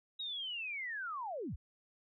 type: linear sweep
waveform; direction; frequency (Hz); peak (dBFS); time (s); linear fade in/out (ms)
sine; down; 3835 to 35; -38; 0.19-1.56; 10
effects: none